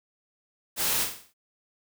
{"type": "noise with echo", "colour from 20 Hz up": "white", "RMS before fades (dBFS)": -27, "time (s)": [0.76, 1.07], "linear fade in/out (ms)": 50, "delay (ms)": 45, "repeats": 6, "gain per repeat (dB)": -6, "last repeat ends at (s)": 1.34, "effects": []}